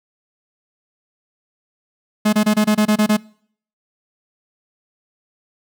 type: tone bursts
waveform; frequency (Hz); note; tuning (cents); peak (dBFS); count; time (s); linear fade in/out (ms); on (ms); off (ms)
45% pulse; 212.4; G#3; +39; -12; 9; 2.25-3.17; 10; 80; 25
effects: noise-tail reverb RT60 0.6 s tail -25 dB re dry